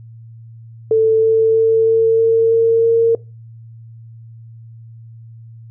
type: tone with pitch steps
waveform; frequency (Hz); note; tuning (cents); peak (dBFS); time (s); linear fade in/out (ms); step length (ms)
sine; 443.1 / 445.7 / 448.2 / 450.8 / 453.5 / 456.1 / 458.7; A4 / A4 / A4 / A4 / A#4 / A#4 / A#4; +12 / +22 / +32 / +42 / -48 / -38 / -28; -9; 0.91-3.15; 2; 320
effects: noise-tail reverb RT60 0.3 s tail -23 dB re dry + added 114 Hz sine -35 dBFS peak until 5.7 s